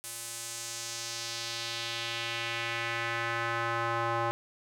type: tone with band-pass filter sweep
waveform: square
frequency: 116.4 Hz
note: A#2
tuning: 2 cents flat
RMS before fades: -34 dBFS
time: 0.04-4.31 s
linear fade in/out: 0 ms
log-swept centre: 10000 to 980 Hz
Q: 1.6
effects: none